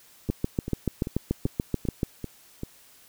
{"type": "two click trains", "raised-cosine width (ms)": 3, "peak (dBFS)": [-11, -19], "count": [13, 7], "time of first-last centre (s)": [[0.3, 2.032], [0.29, 2.634]], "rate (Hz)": [6.93, 2.56], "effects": ["white hiss -55 dBFS RMS until 3.08 s"]}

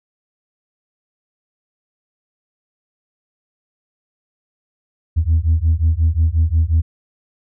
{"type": "beating tone pair", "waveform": "sine", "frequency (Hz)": [78.2, 83.8], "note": ["D#2", "E2"], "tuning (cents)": [9, 29], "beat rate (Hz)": 5.6, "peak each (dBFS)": -14, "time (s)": [5.16, 6.82], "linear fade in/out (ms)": 20, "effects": ["tanh soft clip ceiling -8 dBFS"]}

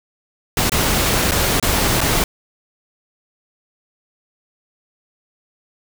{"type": "noise with dropouts", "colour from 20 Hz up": "pink", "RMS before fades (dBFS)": -17, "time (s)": [0.57, 2.24], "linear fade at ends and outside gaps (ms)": 2, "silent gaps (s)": [[0.696, 0.719], [1.311, 1.318], [1.599, 1.626], [2.007, 2.013]], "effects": []}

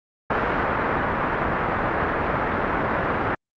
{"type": "low-pass noise", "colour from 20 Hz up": "white", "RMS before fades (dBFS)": -23, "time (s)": [0.3, 3.35], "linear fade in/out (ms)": 5, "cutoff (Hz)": 1600, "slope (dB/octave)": 24, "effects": ["Opus 48 kbps"]}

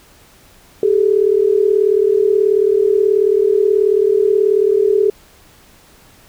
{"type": "tone pair together", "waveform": "sine", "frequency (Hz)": [392, 430.5], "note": ["G4", "A4"], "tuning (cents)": [0, -38], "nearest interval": "major second", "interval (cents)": 162, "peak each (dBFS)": -13, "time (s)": [0.83, 5.1], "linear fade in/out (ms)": 2, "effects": ["pink hiss -47 dBFS RMS until 6.28 s"]}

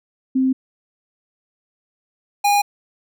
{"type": "tone pair in turn", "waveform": ["sine", "square"], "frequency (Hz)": [261.6, 816.7], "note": ["C4", "G#5"], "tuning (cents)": [0, -29], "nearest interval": "octave + minor sixth", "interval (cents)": 1971, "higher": "second", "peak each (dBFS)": -14, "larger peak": "neither", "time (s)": [[0.35, 0.53], [2.44, 2.62]], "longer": "neither", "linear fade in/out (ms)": 10, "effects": []}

